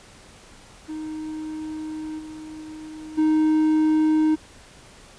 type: tone with level steps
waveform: triangle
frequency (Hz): 311.1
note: D#4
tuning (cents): 0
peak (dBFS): -27 / -33 / -14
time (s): 0.88-4.36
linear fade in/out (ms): 20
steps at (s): 2.18 / 3.17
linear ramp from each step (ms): 20
effects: pink hiss -48 dBFS RMS until 5.18 s + resampled to 22050 Hz